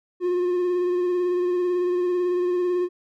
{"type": "tone with vibrato", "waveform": "triangle", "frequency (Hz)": 357.3, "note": "F4", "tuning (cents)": 40, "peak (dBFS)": -18, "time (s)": [0.2, 2.89], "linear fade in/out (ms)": 50, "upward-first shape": "sine", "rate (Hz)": 18, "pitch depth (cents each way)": 25, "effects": []}